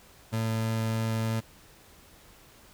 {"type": "tone", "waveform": "30% pulse", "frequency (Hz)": 112.1, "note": "A2", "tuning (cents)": 33, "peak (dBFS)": -24, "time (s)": [0.32, 1.41], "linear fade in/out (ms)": 20, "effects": ["pink hiss -55 dBFS RMS until 2.73 s"]}